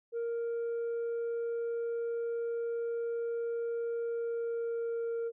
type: tone with pitch glide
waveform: sine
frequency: 466.2 to 463 Hz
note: A#4 to A#4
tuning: 0 to -12 cents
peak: -29 dBFS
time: 0.12-5.32 s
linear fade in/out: 50 ms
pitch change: -12 cents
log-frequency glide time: 4.02-5.17 s
effects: tanh soft clip ceiling -31 dBFS